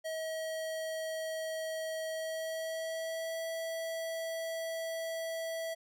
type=tone with pitch glide; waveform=square; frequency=639 to 654.7 Hz; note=D#5 to E5; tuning=+46 to -12 cents; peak=-36 dBFS; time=0.04-5.75 s; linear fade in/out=20 ms; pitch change=+42 cents; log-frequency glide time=2.11-3.41 s; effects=none